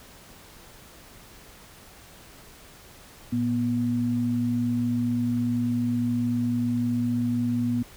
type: tone pair together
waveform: sine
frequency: 114.01 / 242 Hz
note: A#2 / B3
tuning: -38 / -35 cents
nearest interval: octave + minor second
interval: 1303 cents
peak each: -29 / -23 dBFS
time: 3.32-7.83 s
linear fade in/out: 10 ms
effects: pink hiss -49 dBFS RMS until 7.96 s